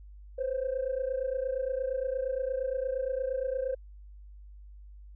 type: tone pair together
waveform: sine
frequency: 506.4 / 535 Hz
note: B4 / C5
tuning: +43 / +38 cents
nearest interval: minor second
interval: 95 cents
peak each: -31 / -30 dBFS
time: 0.38-3.75 s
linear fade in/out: 10 ms
effects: tanh soft clip ceiling -24 dBFS + added 50 Hz sine -46 dBFS peak until 5.15 s